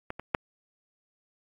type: clicks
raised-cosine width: 0.5 ms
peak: -19 / -22 / -8 dBFS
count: 3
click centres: 0.104 / 0.196 / 0.348 s
effects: AAC 48 kbps